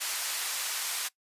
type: band-pass noise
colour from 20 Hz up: white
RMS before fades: -33 dBFS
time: 0-1.09 s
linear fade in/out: 20 ms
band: 920 to 11000 Hz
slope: 12 dB/octave
effects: noise-tail reverb RT60 0.1 s tail -20 dB re dry + resampled to 32000 Hz